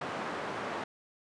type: band-pass noise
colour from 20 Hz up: white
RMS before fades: -37 dBFS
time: 0.01-0.84 s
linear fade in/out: 5 ms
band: 170 to 1200 Hz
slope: 12 dB/octave
effects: resampled to 22050 Hz